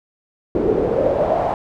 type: noise with band-pass filter sweep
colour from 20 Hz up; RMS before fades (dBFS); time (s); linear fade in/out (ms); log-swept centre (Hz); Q
brown; -18; 0.55-1.54; 2; 380 to 750; 5.1
effects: none